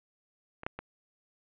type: clicks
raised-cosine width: 0.5 ms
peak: -27 / -16 / -23 dBFS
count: 3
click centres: 0.634 / 0.665 / 0.79 s
effects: resampled to 8000 Hz + 8-bit